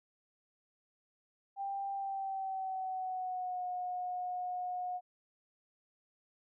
sine tone with pitch glide, 790 to 724.4 Hz, G5 to F#5, +13 to -37 cents, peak -35 dBFS, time 1.56-5.01 s, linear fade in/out 50 ms, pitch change -150 cents, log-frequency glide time 1.91-3.65 s, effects none

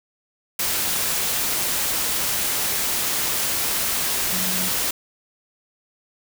sine tone in noise, 185 Hz, F#3, in tune, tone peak -30 dBFS, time 4.32-4.69 s, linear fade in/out 5 ms, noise white, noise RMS -23 dBFS, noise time 0.59-4.91 s, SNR -10 dB, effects none

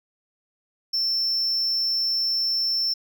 triangle tone, 5370 Hz, E8, 31 cents sharp, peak -20 dBFS, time 0.93-2.94 s, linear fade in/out 10 ms, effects none

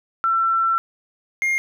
sine / triangle tone pair in turn, 1345 / 2126 Hz, E6 / C7, +34 / +27 cents, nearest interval minor sixth, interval 793 cents, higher second, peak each -16 dBFS, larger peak neither, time 0.24-0.78 / 1.42-1.58 s, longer first, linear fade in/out 0 ms, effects none

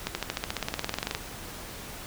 accelerating click train, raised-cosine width 0.2 ms, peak -11 dBFS, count 20, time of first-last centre 0.07-1.149 s, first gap 80 ms, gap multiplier 0.96, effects pink hiss -41 dBFS RMS until 2.06 s

